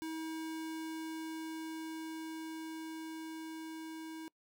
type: tone with level ramp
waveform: square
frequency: 320 Hz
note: D#4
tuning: 49 cents sharp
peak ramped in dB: -39 to -44 dBFS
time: 0.02-4.28 s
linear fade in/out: 0 ms
effects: noise-tail reverb RT60 0.1 s tail -24 dB re dry